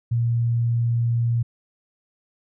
sine tone, 117.6 Hz, A#2, 16 cents sharp, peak -18 dBFS, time 0.11-1.43 s, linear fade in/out 10 ms, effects none

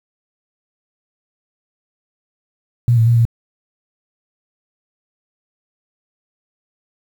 sine tone with pitch steps, 119.9 / 113.5 / 118.2 / 116 Hz, A#2 / A#2 / A#2 / A#2, +49 / -46 / +24 / -8 cents, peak -9 dBFS, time 2.88-3.252 s, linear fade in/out 0 ms, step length 93 ms, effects 7-bit

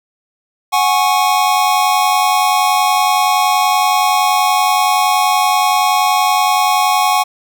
square chord, F# suspended second, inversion none, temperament equal with one note detuned, 740 / 830.6 / 1099.8 Hz, F#5 / G#5 / C#6, 0 / 0 / -14 cents, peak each -16 dBFS, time 0.72-7.24 s, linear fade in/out 20 ms, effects none

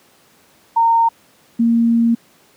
sine tone pair in turn, 919 / 231.9 Hz, A#5 / A#3, -25 / -9 cents, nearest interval 2 octaves, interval 2384 cents, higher first, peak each -10 dBFS, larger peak neither, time 0.76-1.09 / 1.59-2.15 s, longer second, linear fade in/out 10 ms, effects pink hiss -52 dBFS RMS until 2.56 s + high-pass 150 Hz 12 dB/octave

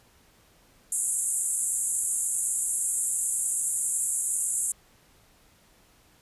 pink band-pass noise, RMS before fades -28 dBFS, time 0.92-4.72 s, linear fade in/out 2 ms, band 7200 to 11000 Hz, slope 96 dB/octave, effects pink hiss -60 dBFS RMS until 6.21 s + resampled to 32000 Hz

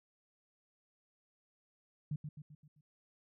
sine tone with echo, 150 Hz, D3, 37 cents sharp, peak -34 dBFS, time 2.11-2.16 s, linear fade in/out 5 ms, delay 130 ms, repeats 5, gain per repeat -6 dB, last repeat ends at 2.81 s, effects none

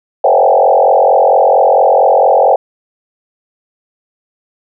sine tone with frequency modulation, 659.3 Hz, E5, in tune, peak -5 dBFS, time 0.24-2.56 s, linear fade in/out 5 ms, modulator 44.4 Hz, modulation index 3.9, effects none

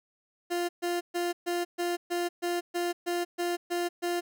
30% pulse tone bursts, 349.2 Hz, F4, in tune, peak -25 dBFS, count 12, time 0.5-4.21 s, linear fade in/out 20 ms, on 190 ms, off 130 ms, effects none

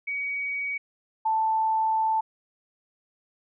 sine tone pair in turn, 2258 / 882.2 Hz, C#7 / A5, +31 / +4 cents, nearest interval octave + major third, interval 1627 cents, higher first, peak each -27 / -21 dBFS, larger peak second, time 0.07-0.78 / 1.25-2.21 s, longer second, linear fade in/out 10 ms, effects none

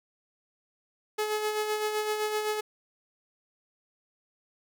sawtooth tone with tremolo, 426 Hz, G#4, 44 cents sharp, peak -22 dBFS, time 1.18-2.61 s, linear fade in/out 10 ms, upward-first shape sine, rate 7.8 Hz, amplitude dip 45%, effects none

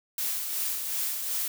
blue noise with tremolo, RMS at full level -29 dBFS, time 0.18-1.48 s, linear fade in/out 2 ms, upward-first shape sine, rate 2.7 Hz, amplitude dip 40%, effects none

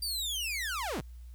sawtooth linear sweep, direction down, 4748 to 95.7 Hz, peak -29 dBFS, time 0.02-1.01 s, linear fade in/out 5 ms, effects added 60 Hz sine -44 dBFS peak until 1.34 s + white hiss -68 dBFS RMS until 1.34 s

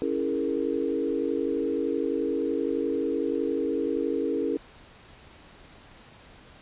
sine chord, A# half-diminished seventh, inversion first, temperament equal, 277.2 / 329.6 / 415.3 / 466.2 Hz, C#4 / E4 / G#4 / A#4, 0 / 0 / 0 / 0 cents, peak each -30 dBFS, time 0.02-4.57 s, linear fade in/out 0 ms, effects pink hiss -51 dBFS RMS until 6.61 s + resampled to 8000 Hz

